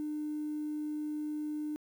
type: tone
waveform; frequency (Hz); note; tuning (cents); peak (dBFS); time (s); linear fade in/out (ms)
triangle; 301.6; D4; +46; -30; 0-1.76; 0
effects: tanh soft clip ceiling -31 dBFS + 10-bit